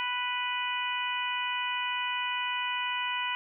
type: harmonic tone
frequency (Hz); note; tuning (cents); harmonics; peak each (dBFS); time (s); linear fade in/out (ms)
493.9; B4; 0; 2 / 3 / 4 / 5 / 6; -33 / -38 / -37 / -35 / -35; 0-3.35; 0
effects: none